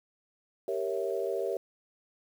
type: chord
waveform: sine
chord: G diminished seventh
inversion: none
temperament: equal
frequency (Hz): 392 / 466.2 / 554.4 / 659.3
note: G4 / Bb4 / Db5 / Fb5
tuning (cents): 0 / 0 / 0 / 0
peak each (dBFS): -33 / -34 / -35 / -37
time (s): 0.68-1.57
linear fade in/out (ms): 2
effects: 9-bit